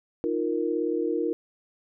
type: chord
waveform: sine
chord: Eb suspended second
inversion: none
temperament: equal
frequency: 311.1 / 349.2 / 466.2 Hz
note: Eb4 / F4 / Bb4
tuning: 0 / 0 / 0 cents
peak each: -29 / -28 / -28 dBFS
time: 0.24-1.33 s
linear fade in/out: 0 ms
effects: none